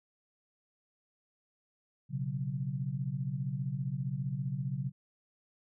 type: chord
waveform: sine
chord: B suspended second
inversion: none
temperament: equal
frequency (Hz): 123.47 / 138.59 / 185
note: B2 / C#3 / F#3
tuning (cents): 0 / 0 / 0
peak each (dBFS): -38 / -34 / -40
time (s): 2.09-4.92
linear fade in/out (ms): 50
effects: none